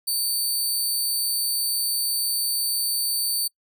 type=tone; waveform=15% pulse; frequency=4566 Hz; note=D8; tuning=50 cents flat; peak=-16 dBFS; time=0.07-3.48 s; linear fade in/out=10 ms; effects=noise-tail reverb RT60 0.1 s tail -26 dB re dry